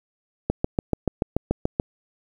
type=click train; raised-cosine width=2 ms; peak=-7 dBFS; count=10; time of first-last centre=0.5-1.799 s; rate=6.93 Hz; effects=8-bit